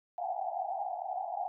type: band-pass noise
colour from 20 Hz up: white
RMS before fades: -36 dBFS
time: 0.18-1.48 s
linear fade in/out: 0 ms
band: 690 to 810 Hz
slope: 96 dB/octave
effects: none